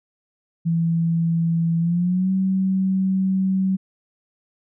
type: tone with pitch glide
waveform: sine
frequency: 166.3 to 189.93 Hz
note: E3 to F#3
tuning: +16 to +46 cents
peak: -17 dBFS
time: 0.65-3.77 s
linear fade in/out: 20 ms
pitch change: +230 cents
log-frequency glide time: 1.79-2.31 s
effects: none